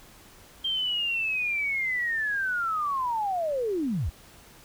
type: linear sweep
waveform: sine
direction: down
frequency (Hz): 3179 to 51.8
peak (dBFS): -25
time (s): 0.64-4.1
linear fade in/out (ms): 10
effects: pink hiss -52 dBFS RMS until 4.64 s